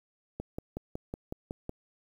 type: click train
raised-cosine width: 2 ms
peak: -22 dBFS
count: 8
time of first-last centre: 0.4-1.694 s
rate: 5.41 Hz
effects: 9-bit